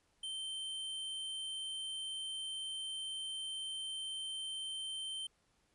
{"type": "tone", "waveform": "square", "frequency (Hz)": 3111, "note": "G7", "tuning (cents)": -14, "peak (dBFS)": -40, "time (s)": [0.23, 5.27], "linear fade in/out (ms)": 5, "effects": ["pink hiss -75 dBFS RMS until 5.74 s", "resampled to 24000 Hz"]}